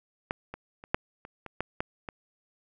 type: clicks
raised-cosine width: 0.5 ms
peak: -14 / -23 / -30 / -8 / -28 / -25 / -14 / -14 / -21 dBFS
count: 9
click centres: 0.309 / 0.54 / 0.839 / 0.945 / 1.251 / 1.463 / 1.606 / 1.805 / 2.088 s
effects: none